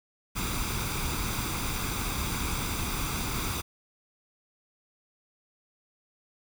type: noise with comb filter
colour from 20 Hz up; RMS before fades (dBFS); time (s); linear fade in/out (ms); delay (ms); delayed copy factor
pink; -31; 0.35-3.62; 20; 0.83; +0.6
effects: none